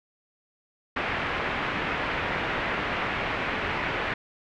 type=low-pass noise; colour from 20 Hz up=white; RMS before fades=-29 dBFS; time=0.96-4.14 s; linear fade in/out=5 ms; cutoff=2400 Hz; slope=24 dB/octave; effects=none